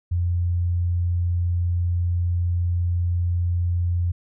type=tone; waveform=sine; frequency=87.4 Hz; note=F2; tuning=2 cents sharp; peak=-19 dBFS; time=0.11-4.12 s; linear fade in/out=10 ms; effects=none